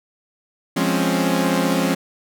sawtooth chord, Db major seventh, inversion first, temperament equal, 174.61 / 207.7 / 261.6 / 277.2 Hz, F3 / Ab3 / C4 / Db4, 0 / 0 / 0 / 0 cents, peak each -18 / -20 / -19 / -19 dBFS, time 0.76-1.95 s, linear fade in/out 10 ms, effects none

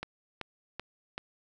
click train, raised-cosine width 0.3 ms, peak -20 dBFS, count 4, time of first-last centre 0.03-1.179 s, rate 2.61 Hz, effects none

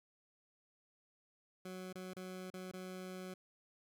20% pulse tone with dropouts, 185 Hz, F#3, in tune, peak -40 dBFS, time 1.65-3.34 s, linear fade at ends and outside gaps 5 ms, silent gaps 1.928-1.954 / 2.135-2.165 / 2.503-2.538 / 2.715-2.735 s, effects none

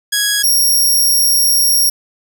10% pulse tone pair in turn, 1661.2 / 5588 Hz, G#6 / F8, 0 / 0 cents, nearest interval octave + major sixth, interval 2100 cents, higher second, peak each -4 dBFS, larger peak neither, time 0.12-0.43 / 0.43-1.9 s, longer second, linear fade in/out 10 ms, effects none

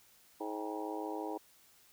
harmonic tone with a mistuned harmonic, 106.1 Hz, G#2, 38 cents sharp, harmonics 3 / 4 / 5 / 6 / 7 / 8 / 9, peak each -41 / -43 / -46 / -49 / -44 / -49 / -46 dBFS, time 0.4-1.38 s, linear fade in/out 10 ms, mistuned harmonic 7, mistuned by +90 cents, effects white hiss -64 dBFS RMS until 1.92 s

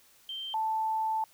sine tone pair in turn, 3136 / 880 Hz, G7 / A5, 0 / 0 cents, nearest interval octave + minor seventh, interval 2200 cents, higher first, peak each -35 / -27 dBFS, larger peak second, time 0.29-0.54 / 0.54-1.24 s, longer second, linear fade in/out 2 ms, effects white hiss -61 dBFS RMS until 1.33 s

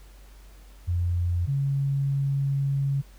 sine tone pair in turn, 87.31 / 138.6 Hz, F2 / C#3, 0 / 0 cents, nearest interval minor sixth, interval 800 cents, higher second, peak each -22 / -22 dBFS, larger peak neither, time 0.87-1.47 / 1.47-3.02 s, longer second, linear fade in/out 20 ms, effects added 48 Hz sine -46 dBFS peak until 3.18 s + pink hiss -57 dBFS RMS until 3.18 s

